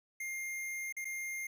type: tone with dropouts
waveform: square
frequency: 2116 Hz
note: C7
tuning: 19 cents sharp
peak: -38 dBFS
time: 0.2-1.47 s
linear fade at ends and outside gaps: 5 ms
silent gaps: 0.925-0.966 / 1.046-1.052 s
effects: none